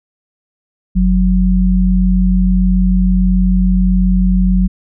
sine tone pair together, 46.54 / 185 Hz, F#1 / F#3, +11 / 0 cents, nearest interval 2 octaves, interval 2389 cents, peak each -11 dBFS, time 0.95-4.68 s, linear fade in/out 20 ms, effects none

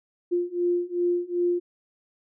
sine beating tone pair, 349.9 / 352.5 Hz, F4 / F4, +3 / +16 cents, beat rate 2.6 Hz, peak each -26 / -25 dBFS, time 0.31-1.6 s, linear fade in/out 20 ms, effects none

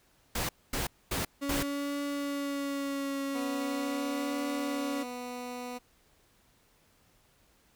pink noise bursts, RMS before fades -32 dBFS, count 4, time 0.35-1.63 s, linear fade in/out 5 ms, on 140 ms, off 240 ms
35% pulse tone with vibrato, 280.5 Hz, C#4, 21 cents sharp, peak -30 dBFS, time 1.41-5.04 s, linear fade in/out 20 ms, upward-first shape triangle, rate 0.41 Hz, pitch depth 30 cents each way
15% pulse tone, 246.9 Hz, B3, in tune, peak -31 dBFS, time 3.34-5.79 s, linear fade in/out 20 ms
effects pink hiss -66 dBFS RMS until 7.75 s

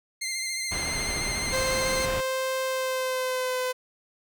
15% pulse tone with vibrato, 2093 Hz, C7, in tune, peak -22 dBFS, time 0.21-2.06 s, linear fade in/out 10 ms, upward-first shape sine, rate 14 Hz, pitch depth 29 cents each way
pink low-pass noise, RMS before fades -33 dBFS, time 0.71-2.21 s, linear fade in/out 10 ms, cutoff 3200 Hz, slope 12 dB/octave
sawtooth tone with pitch glide, 523.3 to 507.8 Hz, C5 to B4, 0 to +48 cents, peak -22 dBFS, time 1.52-3.73 s, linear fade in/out 20 ms, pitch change -52 cents, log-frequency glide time 2.65-3.58 s
effects none

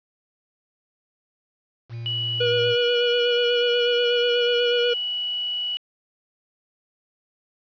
triangle tone with pitch glide, 116.54 to 114.34 Hz, A#2 to A#2, 0 to -33 cents, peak -28 dBFS, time 1.89-2.76 s, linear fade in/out 50 ms, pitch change -33 cents, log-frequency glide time 2.38-2.48 s
sine tone, 2939 Hz, F#7, 12 cents flat, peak -24 dBFS, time 2.06-5.77 s, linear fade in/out 0 ms
square tone with vibrato, 480.8 Hz, B4, 46 cents flat, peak -20 dBFS, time 2.4-4.94 s, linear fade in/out 10 ms, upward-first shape sine, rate 8.2 Hz, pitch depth 19 cents each way
effects resampled to 11025 Hz + 8-bit

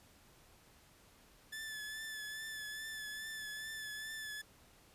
sawtooth tone with vibrato, 1740 Hz, A6, 20 cents flat, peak -39 dBFS, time 1.52-4.42 s, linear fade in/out 10 ms, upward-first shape triangle, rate 2.4 Hz, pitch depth 36 cents each way, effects pink hiss -64 dBFS RMS until 4.94 s + resampled to 32000 Hz

